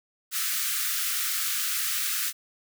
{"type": "high-pass noise", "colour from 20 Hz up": "white", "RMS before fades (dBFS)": -28, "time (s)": [0.31, 2.33], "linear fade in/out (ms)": 50, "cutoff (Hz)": 1200, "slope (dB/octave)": 96, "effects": []}